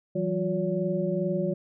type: tone cluster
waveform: sine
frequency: 167.3 / 189.7 / 359.6 / 568 Hz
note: E3 / F#3 / F#4 / C#5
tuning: +26 / +43 / -49 / +42 cents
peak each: -30 dBFS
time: 0.15-1.54 s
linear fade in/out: 10 ms
effects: none